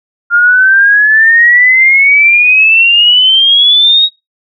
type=exponential sweep; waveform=sine; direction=up; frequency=1396.9 to 3800 Hz; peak=-3 dBFS; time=0.3-4.09 s; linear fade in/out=50 ms; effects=noise-tail reverb RT60 0.2 s tail -21 dB re dry